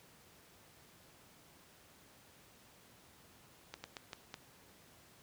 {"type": "slowing click train", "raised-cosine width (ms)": 0.2, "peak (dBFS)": -26, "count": 5, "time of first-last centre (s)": [3.74, 4.342], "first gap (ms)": 100, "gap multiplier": 1.28, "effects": ["pink hiss -62 dBFS RMS until 5.22 s", "high-pass 80 Hz 12 dB/octave"]}